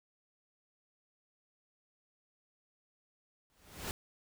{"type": "noise with exponential growth", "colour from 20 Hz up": "pink", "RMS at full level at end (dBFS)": -36, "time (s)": [3.5, 3.91], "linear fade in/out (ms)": 0, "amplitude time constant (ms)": 88, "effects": []}